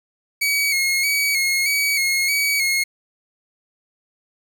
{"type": "tone with vibrato", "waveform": "sawtooth", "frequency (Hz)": 2213, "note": "C#7", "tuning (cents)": -3, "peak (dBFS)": -14, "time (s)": [0.41, 2.84], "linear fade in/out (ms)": 10, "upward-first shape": "square", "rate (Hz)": 1.6, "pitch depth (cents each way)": 43, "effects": ["9-bit"]}